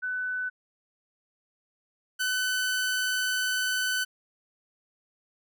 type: tone pair in turn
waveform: sine / sawtooth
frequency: 1500 / 1506.8 Hz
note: F#6 / F#6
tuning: +23 / +31 cents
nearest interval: unison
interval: 8 cents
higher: second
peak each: -28 / -22 dBFS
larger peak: second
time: 0.02-0.5 / 2.19-4.05 s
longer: second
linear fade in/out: 20 ms
effects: none